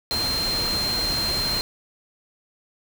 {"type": "tone in noise", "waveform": "sine", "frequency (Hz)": 4169, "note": "C8", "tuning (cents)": -7, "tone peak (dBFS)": -23, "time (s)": [0.11, 1.61], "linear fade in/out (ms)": 0, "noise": "pink", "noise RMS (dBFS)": -29, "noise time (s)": [0.11, 1.61], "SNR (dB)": 3, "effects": []}